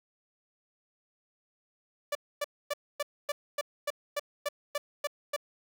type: tone bursts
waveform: sawtooth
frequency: 582 Hz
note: D5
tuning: 16 cents flat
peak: -25 dBFS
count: 12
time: 2.12-5.364 s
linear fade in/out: 5 ms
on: 32 ms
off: 260 ms
effects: 11-bit